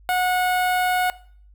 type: tone with notch filter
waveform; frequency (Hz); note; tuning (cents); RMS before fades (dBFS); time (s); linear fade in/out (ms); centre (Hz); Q
sawtooth; 730; F#5; -24; -21; 0.09-1.1; 0; 6000; 0.74
effects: noise-tail reverb RT60 0.5 s tail -19 dB re dry + added 50 Hz sine -47 dBFS peak until 1.54 s